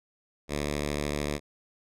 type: tone with notch filter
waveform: 5% pulse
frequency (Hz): 73.42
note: D2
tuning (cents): 0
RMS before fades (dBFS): -31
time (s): 0.48-1.4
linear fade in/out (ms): 50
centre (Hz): 820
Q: 1.7
effects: low-pass 11000 Hz 12 dB/octave